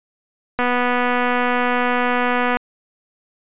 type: click train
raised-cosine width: 0.5 ms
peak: -5 dBFS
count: 488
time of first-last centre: 0.59-2.57 s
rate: 246 Hz
effects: resampled to 8000 Hz